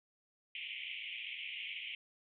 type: band-pass noise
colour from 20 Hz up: white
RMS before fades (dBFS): -44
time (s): 0.55-1.95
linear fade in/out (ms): 2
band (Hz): 2100 to 3200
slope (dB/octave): 96
effects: none